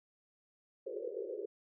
white band-pass noise, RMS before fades -41 dBFS, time 0.86-1.46 s, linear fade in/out 10 ms, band 360 to 530 Hz, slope 96 dB/octave, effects none

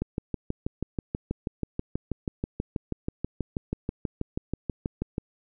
click train, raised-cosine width 3 ms, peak -15 dBFS, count 33, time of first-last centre 0.02-5.181 s, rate 6.2 Hz, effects none

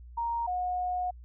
sine tone pair in turn, 934 / 724.6 Hz, A#5 / F#5, +3 / -36 cents, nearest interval major third, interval 439 cents, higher first, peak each -28 / -28 dBFS, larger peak neither, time 0.17-0.47 / 0.47-1.11 s, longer second, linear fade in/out 10 ms, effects added 60 Hz sine -45 dBFS peak until 1.24 s

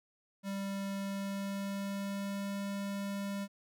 square tone with pitch glide, 196.9 to 199.19 Hz, G3 to G3, +8 to +28 cents, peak -36 dBFS, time 0.43-3.48 s, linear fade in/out 50 ms, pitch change +20 cents, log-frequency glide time 0.98-2.64 s, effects none

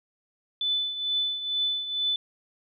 sine tone with tremolo, 3500 Hz, A7, 10 cents flat, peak -22 dBFS, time 0.61-2.16 s, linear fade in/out 2 ms, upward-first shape triangle, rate 2.2 Hz, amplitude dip 70%, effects none

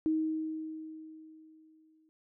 sine tone with exponential decay, 315.3 Hz, D#4, 23 cents sharp, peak -25 dBFS, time 0.06-2.09 s, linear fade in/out 0 ms, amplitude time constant 440 ms, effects none

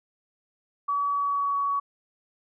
sine tone with pitch glide, 1139 to 1126.6 Hz, C#6 to C#6, +47 to +28 cents, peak -23 dBFS, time 0.88-1.8 s, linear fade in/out 10 ms, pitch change -19 cents, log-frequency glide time 1.09-1.57 s, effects none

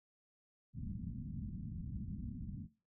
white low-pass noise, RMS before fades -44 dBFS, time 0.73-2.68 s, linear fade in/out 50 ms, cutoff 230 Hz, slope 48 dB/octave, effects noise-tail reverb RT60 0.3 s tail -17 dB re dry

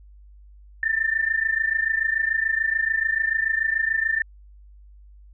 sine tone pair together, 1775.1 / 1802 Hz, A6 / A6, +15 / +41 cents, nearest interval unison, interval 26 cents, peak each -23 dBFS, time 0.83-4.22 s, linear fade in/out 2 ms, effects added 50 Hz sine -45 dBFS peak until 5.33 s

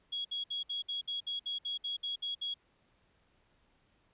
sine tone bursts, 3322 Hz, G#7, in tune, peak -33 dBFS, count 13, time 0.12-2.542 s, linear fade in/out 10 ms, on 130 ms, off 61 ms, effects pink hiss -71 dBFS RMS until 4.13 s + resampled to 8000 Hz

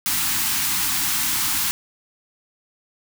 white band-stop noise, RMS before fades -22 dBFS, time 0.06-1.71 s, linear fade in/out 0 ms, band 340 to 780 Hz, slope 96 dB/octave, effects none

